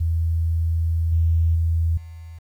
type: tone with level steps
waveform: sine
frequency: 82.3 Hz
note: E2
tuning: 2 cents flat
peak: -18 / -15 / -17 / -35 dBFS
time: 0-2.39 s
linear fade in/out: 10 ms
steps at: 1.12 / 1.55 / 1.97 s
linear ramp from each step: 5 ms
effects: 9-bit